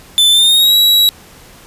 45% pulse tone with pitch glide, 3520 to 3883 Hz, A7 to B7, 0 to -30 cents, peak -6 dBFS, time 0.18-1.09 s, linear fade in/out 0 ms, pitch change +170 cents, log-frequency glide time 0.31-0.75 s, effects pink hiss -40 dBFS RMS until 1.66 s + resampled to 32000 Hz

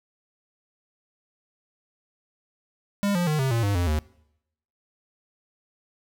square tone with pitch steps, 201.8 / 175.68 / 152.94 / 133.14 / 115.9 / 100.9 / 87.84 / 76.47 Hz, G#3 / F3 / D#3 / C3 / A#2 / G#2 / F2 / D#2, -49 / +11 / -29 / +31 / -10 / -49 / +11 / -29 cents, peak -22 dBFS, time 3.03-3.99 s, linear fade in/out 0 ms, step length 120 ms, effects noise-tail reverb RT60 0.8 s tail -23 dB re dry

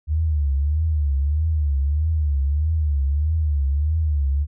sine tone with vibrato, 74.2 Hz, D2, 18 cents sharp, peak -17 dBFS, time 0.07-4.47 s, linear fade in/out 50 ms, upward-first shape triangle, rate 1.6 Hz, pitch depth 160 cents each way, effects none

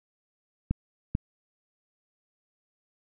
clicks, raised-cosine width 5 ms, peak -13 dBFS, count 2, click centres 0.71 / 1.151 s, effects none

